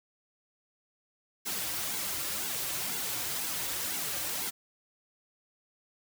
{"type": "noise with flanger", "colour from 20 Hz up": "white", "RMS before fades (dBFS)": -34, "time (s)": [1.45, 4.51], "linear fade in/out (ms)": 20, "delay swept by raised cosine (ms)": [1.6, 4.8], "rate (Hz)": 2, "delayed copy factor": -0.75, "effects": []}